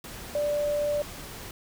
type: tone in noise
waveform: sine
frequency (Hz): 587.3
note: D5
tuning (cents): 0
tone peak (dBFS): -24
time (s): 0.35-1.02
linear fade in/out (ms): 2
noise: pink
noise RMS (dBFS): -41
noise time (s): 0.04-1.51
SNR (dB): +14
effects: none